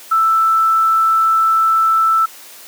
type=tone; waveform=sine; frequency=1323 Hz; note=E6; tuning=6 cents sharp; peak=-10 dBFS; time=0.11-2.26 s; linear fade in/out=10 ms; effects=white hiss -38 dBFS RMS until 2.67 s + high-pass 300 Hz 12 dB/octave